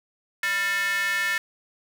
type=tone with high-pass filter; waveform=square; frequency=197.6 Hz; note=G3; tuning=14 cents sharp; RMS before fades=-25 dBFS; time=0.43-1.38 s; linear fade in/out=2 ms; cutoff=1800 Hz; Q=5; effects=none